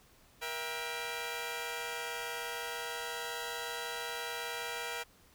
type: chord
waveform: 10% pulse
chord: E diminished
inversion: second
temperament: just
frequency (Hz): 474.7 / 659.3 / 791.1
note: Bb4 / E5 / G5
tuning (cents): +31 / 0 / +16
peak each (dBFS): -31 / -35 / -35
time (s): 0.41-5.04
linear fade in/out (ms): 20
effects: pink hiss -63 dBFS RMS until 5.34 s